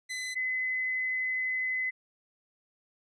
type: tone pair in turn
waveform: sawtooth / sine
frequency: 2019 / 2028 Hz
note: B6 / B6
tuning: +38 / +45 cents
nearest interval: unison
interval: 7 cents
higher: second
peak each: -30 / -28 dBFS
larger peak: second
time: 0.09-0.35 / 0.35-1.91 s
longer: second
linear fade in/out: 20 ms
effects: resampled to 22050 Hz